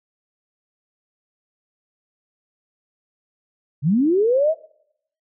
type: linear sweep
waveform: sine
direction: up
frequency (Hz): 126.7 to 664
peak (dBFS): -14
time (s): 3.82-4.55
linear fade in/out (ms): 50
effects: noise-tail reverb RT60 0.7 s tail -21 dB re dry